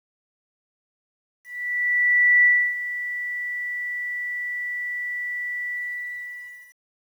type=tone with ADSR envelope; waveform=sine; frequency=1962 Hz; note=B6; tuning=12 cents flat; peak=-12 dBFS; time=1.44-6.76 s; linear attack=1000 ms; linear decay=300 ms; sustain=-14 dB; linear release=1000 ms; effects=9-bit